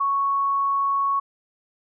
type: tone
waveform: sine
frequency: 1108.7 Hz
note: C#6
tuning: in tune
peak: -19 dBFS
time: 0-1.2 s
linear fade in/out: 10 ms
effects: none